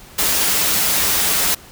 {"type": "noise with comb filter", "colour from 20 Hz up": "white", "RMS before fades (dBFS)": -17, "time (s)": [0.18, 1.55], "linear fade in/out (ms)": 10, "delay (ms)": 8.2, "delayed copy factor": -0.5, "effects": ["pink hiss -42 dBFS RMS until 1.71 s"]}